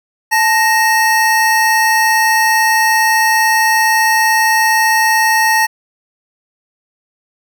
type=tone pair together; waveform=square; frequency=880 / 1864.7 Hz; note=A5 / A#6; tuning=0 / 0 cents; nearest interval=octave + minor second; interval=1300 cents; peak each=-13 dBFS; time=0.31-5.67 s; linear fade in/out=20 ms; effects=none